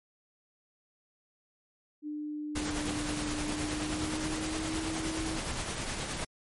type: tone with pitch glide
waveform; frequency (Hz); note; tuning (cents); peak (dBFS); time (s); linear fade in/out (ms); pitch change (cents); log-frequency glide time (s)
sine; 299.7 to 319.4; D4 to D#4; +35 to +45; -34; 2.02-5.41; 50; +110; 3.43-4.87
type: noise with tremolo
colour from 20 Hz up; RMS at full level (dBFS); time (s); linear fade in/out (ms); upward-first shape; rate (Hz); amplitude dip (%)
pink; -34; 2.55-6.25; 10; sine; 9.6; 35
effects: MP3 48 kbps